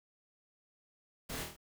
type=noise with echo; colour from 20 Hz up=pink; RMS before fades=-42 dBFS; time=1.29-1.44 s; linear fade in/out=10 ms; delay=25 ms; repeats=5; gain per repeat=-3 dB; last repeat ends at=1.565 s; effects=none